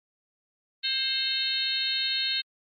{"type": "harmonic tone with a mistuned harmonic", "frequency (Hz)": 531, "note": "C5", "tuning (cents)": 25, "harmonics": [3, 4, 5, 6, 7, 8], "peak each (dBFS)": [-37, -38, -35, -33, -29, -29], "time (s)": [0.83, 2.42], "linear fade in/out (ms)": 20, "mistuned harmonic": 6, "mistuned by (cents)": -62, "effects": ["MP3 32 kbps"]}